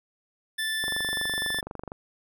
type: tone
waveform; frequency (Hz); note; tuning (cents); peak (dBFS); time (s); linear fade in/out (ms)
25% pulse; 1760; A6; 0; -23; 0.58-1.61; 10
type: click train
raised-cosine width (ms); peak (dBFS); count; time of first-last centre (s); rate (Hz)
1; -22; 27; 0.84-1.919; 24.1
effects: none